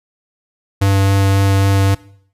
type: tone with vibrato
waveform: square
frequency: 98 Hz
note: G2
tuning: in tune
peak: -11 dBFS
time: 0.81-1.95 s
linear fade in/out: 10 ms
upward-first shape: sine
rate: 3.7 Hz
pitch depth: 8 cents each way
effects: noise-tail reverb RT60 0.6 s tail -20 dB re dry + resampled to 32000 Hz